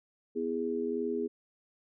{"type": "chord", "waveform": "sine", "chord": "E major", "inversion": "second", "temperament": "just", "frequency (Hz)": [247.2, 329.6, 412], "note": ["B3", "E4", "G#4"], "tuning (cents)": [2, 0, -14], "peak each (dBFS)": [-35, -37, -32], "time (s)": [0.35, 1.28], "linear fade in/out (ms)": 20, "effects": []}